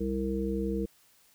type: harmonic tone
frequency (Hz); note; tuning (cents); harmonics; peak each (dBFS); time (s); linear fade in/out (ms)
65.8; C2; +10; 1 / 3 / 5 / 7; -35 / -32 / -34 / -34; 0-0.86; 10
effects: white hiss -63 dBFS RMS until 1.34 s